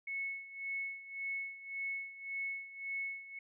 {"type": "tone with tremolo", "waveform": "sine", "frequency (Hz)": 2200, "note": "C#7", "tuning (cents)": -14, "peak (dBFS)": -35, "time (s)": [0.07, 3.39], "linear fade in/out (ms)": 5, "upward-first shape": "sine", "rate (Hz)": 1.8, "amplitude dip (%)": 80, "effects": []}